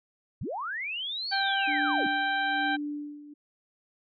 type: linear two-way sweep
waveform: sine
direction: up then down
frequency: 62.6 to 4552 to 178.8 Hz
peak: -31 dBFS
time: 0.41-2.07 s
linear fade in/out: 5 ms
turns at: 1.31 s
type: harmonic tone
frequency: 784 Hz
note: G5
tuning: in tune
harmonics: 1 / 2 / 3 / 4 / 5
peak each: -29 / -28 / -39 / -38 / -39 dBFS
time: 1.31-2.77 s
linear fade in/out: 20 ms
type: tone with tremolo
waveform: sine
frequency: 293.7 Hz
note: D4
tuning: in tune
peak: -30 dBFS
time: 1.67-3.34 s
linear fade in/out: 10 ms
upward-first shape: sine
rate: 1.1 Hz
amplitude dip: 80%
effects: none